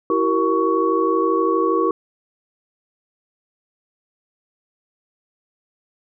sine tone cluster, 329.8 / 382.3 / 468.8 / 1118 Hz, E4 / G4 / A#4 / C#6, +1 / -43 / +10 / +14 cents, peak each -21 dBFS, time 0.1-1.91 s, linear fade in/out 2 ms, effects none

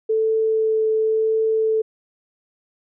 sine tone with vibrato, 440 Hz, A4, in tune, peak -16 dBFS, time 0.09-1.82 s, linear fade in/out 10 ms, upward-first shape triangle, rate 0.93 Hz, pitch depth 9 cents each way, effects none

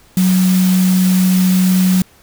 sine tone in noise, 185 Hz, F#3, in tune, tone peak -9 dBFS, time 0.17-2.02 s, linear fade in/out 2 ms, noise white, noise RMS -24 dBFS, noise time 0.17-2.02 s, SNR +12 dB, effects pink hiss -48 dBFS RMS until 2.22 s

